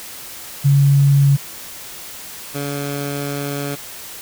sine / 15% pulse tone pair in turn, 140 / 142.2 Hz, C#3 / C#3, +18 / +45 cents, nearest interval unison, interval 27 cents, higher second, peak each -9 / -16 dBFS, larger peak first, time 0.64-1.37 / 2.54-3.76 s, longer second, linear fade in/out 20 ms, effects white hiss -34 dBFS RMS until 4.21 s

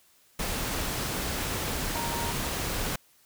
sine tone in noise, 932.3 Hz, A#5, in tune, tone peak -34 dBFS, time 1.95-2.31 s, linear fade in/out 5 ms, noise pink, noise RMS -31 dBFS, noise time 0.39-2.96 s, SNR -6 dB, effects white hiss -62 dBFS RMS until 3.25 s

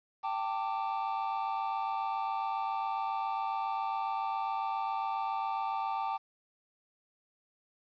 triangle chord, G suspended second, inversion none, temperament equal with one note detuned, 784 / 891.3 / 1174.7 Hz, G5 / A5 / D6, 0 / +22 / 0 cents, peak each -33 / -33 / -36 dBFS, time 0.23-6.18 s, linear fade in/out 20 ms, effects resampled to 11025 Hz + 10-bit

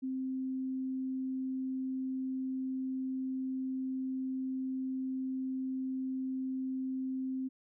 sine tone, 261.6 Hz, C4, in tune, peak -33 dBFS, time 0.02-7.49 s, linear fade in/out 20 ms, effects none

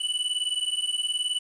square beating tone pair, 2960 / 2979 Hz, F#7 / F#7, 0 / +11 cents, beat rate 19 Hz, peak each -29 / -29 dBFS, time 0-1.39 s, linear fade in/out 10 ms, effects resampled to 22050 Hz + 9-bit

